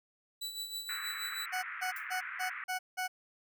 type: tone with tremolo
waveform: sawtooth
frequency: 3951 Hz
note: B7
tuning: in tune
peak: -33 dBFS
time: 0.41-1.46 s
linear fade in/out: 10 ms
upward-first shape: sine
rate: 6.3 Hz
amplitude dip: 60%
type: band-pass noise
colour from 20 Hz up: pink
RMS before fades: -42 dBFS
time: 0.89-2.64 s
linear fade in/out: 2 ms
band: 1300 to 2200 Hz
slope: 48 dB/octave
type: tone bursts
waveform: 20% pulse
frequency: 740 Hz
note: F#5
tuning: in tune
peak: -28 dBFS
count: 6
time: 1.52-3.08 s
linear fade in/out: 20 ms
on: 110 ms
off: 180 ms
type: noise with exponential decay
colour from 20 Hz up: violet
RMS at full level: -42 dBFS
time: 1.96-2.08 s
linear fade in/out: 5 ms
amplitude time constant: 24 ms
effects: none